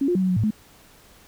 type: tone with pitch steps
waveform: sine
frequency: 276.2 / 354.3 / 188.6 / 185.8 / 181.8 / 108.4 / 214.2 Hz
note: C#4 / F4 / F#3 / F#3 / F#3 / A2 / A3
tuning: -6 / +25 / +33 / +7 / -30 / -25 / -46 cents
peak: -18 dBFS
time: 0.01-0.507 s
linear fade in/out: 5 ms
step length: 71 ms
effects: pink hiss -52 dBFS RMS until 1.27 s